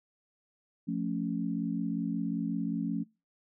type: chord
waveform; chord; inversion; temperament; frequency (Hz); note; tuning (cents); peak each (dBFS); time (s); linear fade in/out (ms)
sine; F augmented; none; equal; 174.61 / 220 / 277.2; F3 / A3 / C#4; 0 / 0 / 0; -34; 0.87-3.04; 20
effects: noise-tail reverb RT60 0.3 s tail -26 dB re dry